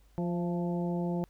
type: harmonic tone with a mistuned harmonic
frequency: 174.61 Hz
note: F3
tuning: in tune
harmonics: 1 / 2 / 3 / 4 / 5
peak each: -30 / -36 / -40 / -42 / -44 dBFS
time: 0.18-1.24 s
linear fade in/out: 0 ms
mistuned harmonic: 4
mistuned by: -36 cents
effects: added 50 Hz sine -59 dBFS peak until 1.29 s + pink hiss -69 dBFS RMS until 1.29 s